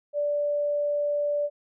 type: tone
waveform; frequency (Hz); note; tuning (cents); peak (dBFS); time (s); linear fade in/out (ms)
sine; 584; D5; -10; -23; 0.13-1.5; 50
effects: none